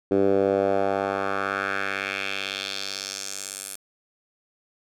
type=tone with band-pass filter sweep; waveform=10% pulse; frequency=98 Hz; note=G2; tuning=in tune; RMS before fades=-26 dBFS; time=0.11-3.76 s; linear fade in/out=5 ms; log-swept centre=370 to 10000 Hz; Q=2.1; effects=none